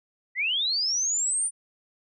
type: linear sweep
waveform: sine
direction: up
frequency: 1911 to 9300 Hz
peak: -23 dBFS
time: 0.35-1.51 s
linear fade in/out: 50 ms
effects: none